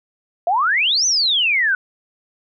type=exponential two-way sweep; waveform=sine; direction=up then down; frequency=656 to 6230 to 1461 Hz; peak=-14 dBFS; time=0.47-1.75 s; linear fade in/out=2 ms; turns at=1.06 s; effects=none